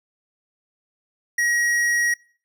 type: tone with hard clipping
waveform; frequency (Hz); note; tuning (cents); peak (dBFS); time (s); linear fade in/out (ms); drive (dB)
sine; 1900; A#6; +33; -20; 1.38-2.14; 5; 11
effects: noise-tail reverb RT60 0.5 s tail -24 dB re dry